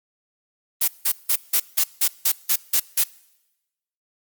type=noise bursts; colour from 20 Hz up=blue; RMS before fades=-18 dBFS; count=10; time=0.81-3.04 s; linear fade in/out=10 ms; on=70 ms; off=170 ms; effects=noise-tail reverb RT60 1.0 s tail -23 dB re dry + Opus 24 kbps